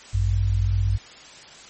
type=tone pair together; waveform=sine; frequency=54.44 / 97 Hz; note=A1 / G2; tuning=-18 / -18 cents; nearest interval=minor seventh; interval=1000 cents; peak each=-22 / -20 dBFS; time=0.13-0.98 s; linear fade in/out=20 ms; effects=white hiss -44 dBFS RMS until 1.69 s + MP3 32 kbps